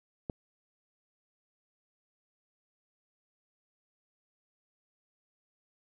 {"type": "click", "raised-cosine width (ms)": 2, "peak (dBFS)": -21, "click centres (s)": 0.298, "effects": []}